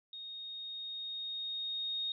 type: tone with level ramp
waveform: sine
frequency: 3720 Hz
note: A#7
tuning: 4 cents flat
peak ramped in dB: -43 to -33 dBFS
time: 0.13-2.12 s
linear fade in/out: 2 ms
effects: none